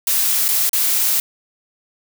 blue noise with dropouts, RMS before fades -17 dBFS, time 0.07-1.2 s, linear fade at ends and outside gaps 2 ms, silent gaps 0.482-0.487 / 0.694-0.731 s, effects none

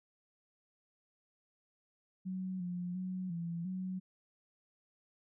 sine tone with pitch steps, 186.5 / 177.6 / 184.9 / 169.3 / 185.9 Hz, F#3 / F3 / F#3 / E3 / F#3, +14 / +29 / -1 / +46 / +8 cents, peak -36 dBFS, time 2.25-4 s, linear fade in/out 20 ms, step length 350 ms, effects none

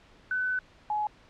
sine tone pair in turn, 1506 / 843.7 Hz, F#6 / G#5, +30 / +27 cents, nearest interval minor seventh, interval 1003 cents, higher first, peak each -26 dBFS, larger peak neither, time 0.31-0.59 / 0.9-1.07 s, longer first, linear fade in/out 2 ms, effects pink hiss -57 dBFS RMS until 1.29 s + low-pass 4000 Hz 12 dB/octave

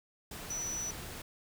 sine tone in noise, 5930 Hz, F#8, 3 cents sharp, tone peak -35 dBFS, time 0.5-0.91 s, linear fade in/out 5 ms, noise pink, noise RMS -44 dBFS, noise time 0.31-1.22 s, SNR +6 dB, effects none

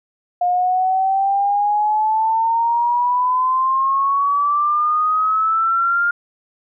sine exponential sweep, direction up, 709 to 1412 Hz, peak -14 dBFS, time 0.41-6.11 s, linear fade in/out 5 ms, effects none

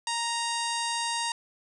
harmonic tone with a mistuned harmonic, 932.3 Hz, A#5, in tune, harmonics 1 / 2 / 3 / 4 / 5 / 6 / 7 / 8 / 9 / 10, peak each -31 / -37 / -37 / -36 / -37 / -42 / -40 / -44 / -39 / -42 dBFS, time 0.07-1.32 s, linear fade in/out 2 ms, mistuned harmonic 5, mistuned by +30 cents, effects none

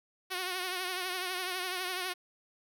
5% pulse tone with vibrato, 366.6 Hz, F#4, 16 cents flat, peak -22 dBFS, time 0.3-2.14 s, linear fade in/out 20 ms, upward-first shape triangle, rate 12 Hz, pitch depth 65 cents each way, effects none

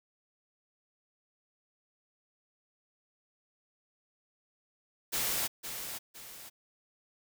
white noise with echo, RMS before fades -32 dBFS, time 5.12-5.48 s, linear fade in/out 20 ms, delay 510 ms, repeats 2, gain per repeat -8 dB, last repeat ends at 6.5 s, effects none

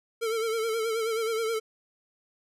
square tone with vibrato, 448.9 Hz, A4, 35 cents sharp, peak -27 dBFS, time 0.21-1.6 s, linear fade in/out 20 ms, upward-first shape sine, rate 9.4 Hz, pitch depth 56 cents each way, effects resampled to 32000 Hz

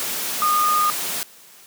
sine tone in noise, 1224 Hz, D#6, 29 cents flat, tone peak -16 dBFS, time 0.42-0.9 s, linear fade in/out 0 ms, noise white, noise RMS -26 dBFS, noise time 0-1.23 s, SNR +7 dB, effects white hiss -47 dBFS RMS until 1.66 s + high-pass 150 Hz 12 dB/octave

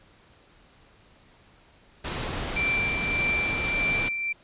pink noise, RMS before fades -31 dBFS, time 2.04-4.09 s, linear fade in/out 10 ms
sine tone with tremolo, 2349 Hz, D7, in tune, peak -22 dBFS, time 2.56-4.33 s, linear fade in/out 10 ms, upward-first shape triangle, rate 1.7 Hz, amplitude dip 50%
effects pink hiss -57 dBFS RMS until 4.43 s + resampled to 8000 Hz

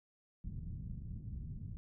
white low-pass noise, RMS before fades -44 dBFS, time 0.44-1.77 s, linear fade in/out 0 ms, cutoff 150 Hz, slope 24 dB/octave, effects none

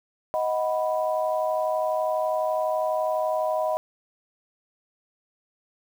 sine chord, B major, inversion first, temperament equal with one note detuned, 628 / 740 / 987.8 Hz, D#5 / F#5 / B5, +16 / 0 / 0 cents, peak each -24 / -29 / -30 dBFS, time 0.34-3.77 s, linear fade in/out 0 ms, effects 8-bit

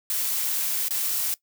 blue noise with dropouts, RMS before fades -26 dBFS, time 0.1-1.34 s, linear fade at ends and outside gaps 1 ms, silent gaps 0.883-0.907 s, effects noise-tail reverb RT60 0.1 s tail -19 dB re dry

